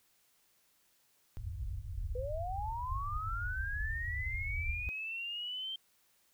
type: low-pass noise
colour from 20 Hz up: white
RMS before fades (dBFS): -39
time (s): 1.37-4.89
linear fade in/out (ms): 0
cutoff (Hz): 100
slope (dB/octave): 48
type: linear sweep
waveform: sine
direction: up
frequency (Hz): 482.2 to 3157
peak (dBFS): -37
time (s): 2.15-5.76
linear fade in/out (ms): 5
effects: white hiss -71 dBFS RMS until 6.33 s